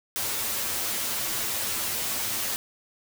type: noise with comb filter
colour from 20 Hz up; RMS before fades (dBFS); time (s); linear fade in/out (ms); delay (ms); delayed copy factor
white; -29; 0.16-2.56; 0; 8.9; +0.6
effects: none